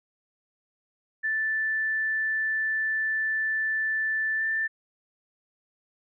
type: tone with pitch glide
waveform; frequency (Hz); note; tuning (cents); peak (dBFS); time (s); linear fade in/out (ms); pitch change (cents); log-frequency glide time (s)
sine; 1760 to 1775.3; A6 to A6; 0 to +15; -24; 1.23-4.68; 20; +15; 4.37-4.43
effects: none